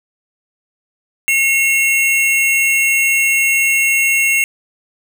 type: tone pair together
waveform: square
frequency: 2171 / 2737 Hz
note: C#7 / F7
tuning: -37 / -36 cents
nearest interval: major third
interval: 401 cents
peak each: -15 dBFS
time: 1.28-4.44 s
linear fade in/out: 0 ms
effects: none